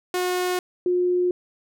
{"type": "tone pair in turn", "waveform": ["sawtooth", "sine"], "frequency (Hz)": [362.2, 358.5], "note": ["F#4", "F4"], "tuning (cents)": [-37, 45], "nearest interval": "unison", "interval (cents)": 18, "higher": "first", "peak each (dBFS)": -18, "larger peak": "neither", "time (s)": [[0.14, 0.59], [0.86, 1.31]], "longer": "neither", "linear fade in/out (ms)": 2, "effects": []}